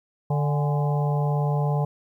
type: harmonic tone with a mistuned harmonic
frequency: 146.83 Hz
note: D3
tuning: in tune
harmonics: 1 / 3 / 4 / 5 / 6 / 7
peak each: -21 / -32 / -34 / -34 / -32 / -39 dBFS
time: 0.3-1.85 s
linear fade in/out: 5 ms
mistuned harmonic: 6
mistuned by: -100 cents
effects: 10-bit